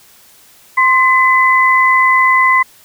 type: tone pair together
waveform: sine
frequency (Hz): 1048 / 2016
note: C6 / B6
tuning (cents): +2 / +35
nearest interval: major seventh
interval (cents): 1133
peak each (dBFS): -10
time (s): 0.77-2.63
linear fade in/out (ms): 10
effects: white hiss -45 dBFS RMS until 2.84 s